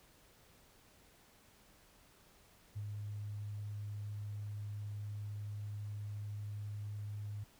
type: tone with ADSR envelope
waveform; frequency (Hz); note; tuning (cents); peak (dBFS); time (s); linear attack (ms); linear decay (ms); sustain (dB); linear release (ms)
sine; 103.7; G#2; -2; -38; 2.75-7.44; 20; 71; -2; 7
effects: pink hiss -65 dBFS RMS until 7.59 s